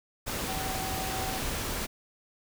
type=tone in noise; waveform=sine; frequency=761 Hz; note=F#5; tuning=48 cents sharp; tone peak=-36 dBFS; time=0.47-1.39 s; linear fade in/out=20 ms; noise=pink; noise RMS=-33 dBFS; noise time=0.26-1.87 s; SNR=-6 dB; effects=none